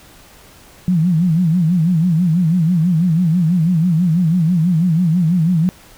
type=tone with vibrato; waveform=sine; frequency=169.8 Hz; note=F3; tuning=48 cents flat; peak=-11 dBFS; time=0.88-5.69 s; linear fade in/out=0 ms; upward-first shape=sine; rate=6.1 Hz; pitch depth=150 cents each way; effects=pink hiss -44 dBFS RMS until 5.97 s